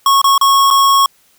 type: tone with dropouts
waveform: square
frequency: 1099 Hz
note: C#6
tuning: 15 cents flat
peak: -8 dBFS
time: 0.06-1.06 s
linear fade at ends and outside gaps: 2 ms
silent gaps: 0.216-0.242 / 0.379-0.412 / 0.704-0.709 s
effects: white hiss -53 dBFS RMS until 1.38 s